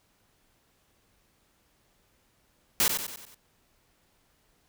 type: noise with echo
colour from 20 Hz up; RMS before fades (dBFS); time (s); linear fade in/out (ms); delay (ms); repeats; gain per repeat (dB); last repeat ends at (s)
white; -23; 2.8-2.88; 0; 93; 5; -6; 3.345
effects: pink hiss -68 dBFS RMS until 4.68 s